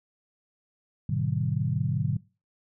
sine chord, G# half-diminished seventh, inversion none, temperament just, 103.83 / 124.59 / 149.51 / 186.89 Hz, G#2 / B2 / D3 / F#3, 0 / +16 / +31 / +18 cents, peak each -31 / -29 / -28 / -33 dBFS, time 1.09-2.17 s, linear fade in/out 5 ms, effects noise-tail reverb RT60 0.3 s tail -20 dB re dry

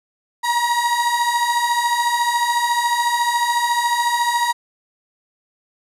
35% pulse beating tone pair, 942 / 956 Hz, A#5 / A#5, +18 / +43 cents, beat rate 14 Hz, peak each -21 / -16 dBFS, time 0.43-4.53 s, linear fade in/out 20 ms, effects low-pass 12000 Hz 12 dB/octave

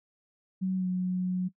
sine tone with pitch glide, 187.4 to 182.91 Hz, F#3 to F#3, +22 to -20 cents, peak -26 dBFS, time 0.61-1.49 s, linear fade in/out 20 ms, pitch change -42 cents, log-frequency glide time 0.76-0.87 s, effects noise-tail reverb RT60 0.1 s tail -19 dB re dry

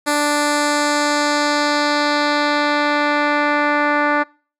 10% pulse tone with low-pass filter sweep, 293.7 Hz, D4, in tune, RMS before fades -17 dBFS, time 0.06-4.24 s, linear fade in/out 20 ms, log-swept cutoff 11000 to 1800 Hz, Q 1.4, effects noise-tail reverb RT60 0.4 s tail -25 dB re dry

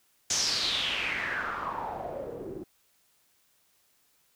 white noise with low-pass filter sweep, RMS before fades -32 dBFS, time 0.3-2.64 s, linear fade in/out 5 ms, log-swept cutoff 6400 to 320 Hz, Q 5, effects white hiss -68 dBFS RMS until 4.35 s

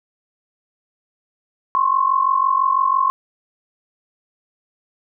sine tone pair together, 1046.5 / 1092.5 Hz, C6 / C#6, 0 / -26 cents, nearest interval minor second, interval 74 cents, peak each -17 dBFS, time 1.75-3.1 s, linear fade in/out 0 ms, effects none

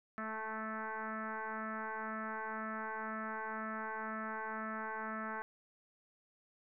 sine tone with frequency modulation, 220 Hz, A3, in tune, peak -38 dBFS, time 0.18-5.42 s, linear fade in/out 0 ms, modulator 219 Hz, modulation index 7.3, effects none

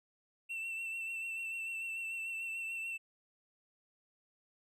triangle tone with vibrato, 2690 Hz, E7, 34 cents sharp, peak -36 dBFS, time 0.49-2.98 s, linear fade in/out 20 ms, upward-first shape triangle, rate 6.8 Hz, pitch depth 33 cents each way, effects none

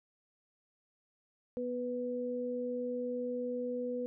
sine tone pair together, 245.8 / 493.9 Hz, B3 / B4, -8 / 0 cents, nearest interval octave, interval 1208 cents, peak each -38 / -35 dBFS, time 1.57-4.06 s, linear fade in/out 0 ms, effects none

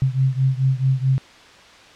sine beating tone pair, 130.81 / 135.41 Hz, C3 / C#3, 0 / -40 cents, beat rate 4.6 Hz, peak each -18 / -20 dBFS, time 0.02-1.18 s, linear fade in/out 0 ms, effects white hiss -45 dBFS RMS until 1.95 s + low-pass 4000 Hz 12 dB/octave

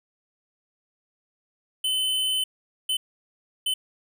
square tone bursts at uneven times, 3041 Hz, F#7, 47 cents sharp, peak -23 dBFS, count 3, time 1.84-2.44 / 2.89-2.97 / 3.66-3.74 s, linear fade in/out 5 ms, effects none

